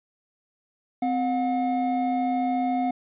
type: tone pair together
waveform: triangle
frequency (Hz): 258.3 / 721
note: C4 / F#5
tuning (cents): -22 / -45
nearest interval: octave + tritone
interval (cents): 1777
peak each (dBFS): -23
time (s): 1.02-2.91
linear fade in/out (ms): 5
effects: resampled to 8000 Hz